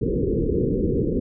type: low-pass noise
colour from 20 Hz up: white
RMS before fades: -22 dBFS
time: 0.01-1.2 s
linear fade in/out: 10 ms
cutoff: 490 Hz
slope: 96 dB/octave
effects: none